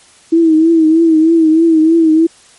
sine tone with vibrato, 323.2 Hz, E4, 34 cents flat, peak -5 dBFS, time 0.32-2.27 s, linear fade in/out 10 ms, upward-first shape triangle, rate 3.2 Hz, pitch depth 70 cents each way, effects white hiss -44 dBFS RMS until 2.58 s + MP3 48 kbps

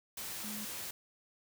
sine tone in noise, 211.7 Hz, G#3, 33 cents sharp, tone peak -43 dBFS, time 0.44-0.65 s, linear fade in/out 5 ms, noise white, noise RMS -42 dBFS, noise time 0.17-0.91 s, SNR -4 dB, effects none

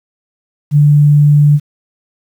sine tone, 146.83 Hz, D3, in tune, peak -4 dBFS, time 0.71-1.6 s, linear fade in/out 50 ms, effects 7-bit

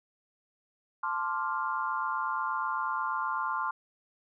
sine chord, D minor seventh, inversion second, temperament equal, 880 / 1046.5 / 1174.7 / 1396.9 Hz, A5 / C6 / D6 / F6, 0 / 0 / 0 / 0 cents, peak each -36 / -32 / -36 / -35 dBFS, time 1.03-3.71 s, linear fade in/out 5 ms, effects none

